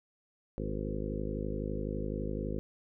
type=harmonic tone with a mistuned harmonic; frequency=51.91 Hz; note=G#1; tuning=in tune; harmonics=1 / 2 / 3 / 4 / 5 / 6 / 7 / 8 / 9 / 10; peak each=-38 / -42 / -41 / -41 / -42 / -46 / -42 / -45 / -44 / -45 dBFS; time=0.58-2.59 s; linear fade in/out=0 ms; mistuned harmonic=9; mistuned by=+17 cents; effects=none